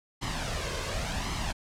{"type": "noise with flanger", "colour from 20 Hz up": "pink", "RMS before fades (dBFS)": -32, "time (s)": [0.21, 1.53], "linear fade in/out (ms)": 20, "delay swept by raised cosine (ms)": [0.97, 1.94], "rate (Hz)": 0.9, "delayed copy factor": 0.6, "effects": ["low-pass 7000 Hz 12 dB/octave"]}